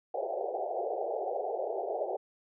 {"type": "band-pass noise", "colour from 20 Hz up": "white", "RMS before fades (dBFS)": -34, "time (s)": [0.14, 2.17], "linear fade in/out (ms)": 5, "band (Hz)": [370, 790], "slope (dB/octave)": 96, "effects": []}